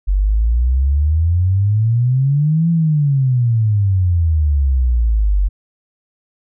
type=exponential two-way sweep; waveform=sine; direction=up then down; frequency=46.25 to 169.7 to 46.25 Hz; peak=-11 dBFS; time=0.07-5.49 s; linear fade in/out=20 ms; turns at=2.7 s; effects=none